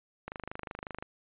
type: click train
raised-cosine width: 0.5 ms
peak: -23 dBFS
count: 20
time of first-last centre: 0.28-1.025 s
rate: 25.5 Hz
effects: resampled to 8000 Hz